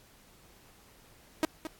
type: tone with echo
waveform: sawtooth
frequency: 316.1 Hz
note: D#4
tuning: 27 cents sharp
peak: -20 dBFS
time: 1.43-1.45 s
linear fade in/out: 0 ms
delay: 220 ms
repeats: 1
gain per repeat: -11 dB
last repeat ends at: 1.67 s
effects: pink hiss -59 dBFS RMS until 1.79 s + AAC 64 kbps